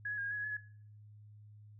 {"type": "tone with pitch steps", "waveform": "sine", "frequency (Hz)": [1671, 1685, 1622, 1634, 1685, 1670, 1708, 1688], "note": ["G#6", "G#6", "G#6", "G#6", "G#6", "G#6", "G#6", "G#6"], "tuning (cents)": [10, 25, -41, -29, 25, 9, 48, 28], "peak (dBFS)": -35, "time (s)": [0.05, 0.57], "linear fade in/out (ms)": 5, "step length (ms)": 65, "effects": ["noise-tail reverb RT60 0.5 s tail -17 dB re dry", "added 105 Hz sine -53 dBFS peak until 1.79 s"]}